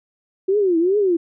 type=tone with vibrato; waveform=sine; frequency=370 Hz; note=F#4; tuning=in tune; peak=-14 dBFS; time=0.48-1.17 s; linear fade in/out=10 ms; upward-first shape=triangle; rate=2.5 Hz; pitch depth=250 cents each way; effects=none